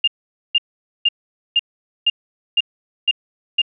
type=tone bursts; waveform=sine; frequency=2811 Hz; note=F7; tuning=11 cents sharp; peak=-11 dBFS; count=8; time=0.04-3.618 s; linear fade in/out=5 ms; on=36 ms; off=470 ms; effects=none